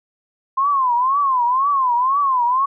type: tone with vibrato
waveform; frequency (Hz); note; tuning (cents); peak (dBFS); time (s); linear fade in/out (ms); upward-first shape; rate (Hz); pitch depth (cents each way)
sine; 1046.5; C6; 0; -14; 0.57-2.66; 10; triangle; 2; 190
effects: none